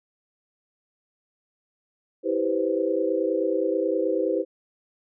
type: chord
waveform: sine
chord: C major seventh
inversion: first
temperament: equal with one note detuned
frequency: 325.7 / 392 / 493.9 / 523.3 Hz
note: E4 / G4 / B4 / C5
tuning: -21 / 0 / 0 / 0 cents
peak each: -27 dBFS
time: 2.23-4.45 s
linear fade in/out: 50 ms
effects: none